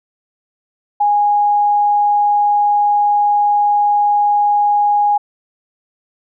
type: tone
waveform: sine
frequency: 825 Hz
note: G#5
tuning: 12 cents flat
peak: -10 dBFS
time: 1-5.18 s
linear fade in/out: 10 ms
effects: none